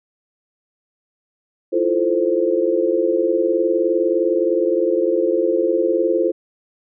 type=chord; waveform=sine; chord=F major seventh; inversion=third; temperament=equal; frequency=329.6 / 349.2 / 440 / 523.3 Hz; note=E4 / F4 / A4 / C5; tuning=0 / 0 / 0 / 0 cents; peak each=-23 / -19 / -21 / -20 dBFS; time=1.72-6.32 s; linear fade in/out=20 ms; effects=none